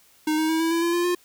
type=tone with pitch steps; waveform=square; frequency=308.9 / 315 / 321.3 / 327.6 / 334.1 / 340.8 / 347.5 / 354.4 Hz; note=D#4 / D#4 / E4 / E4 / E4 / F4 / F4 / F4; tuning=-12 / +21 / -44 / -11 / +23 / -42 / -9 / +25 cents; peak=-21 dBFS; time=0.27-1.15 s; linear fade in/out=5 ms; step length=110 ms; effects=white hiss -57 dBFS RMS until 1.24 s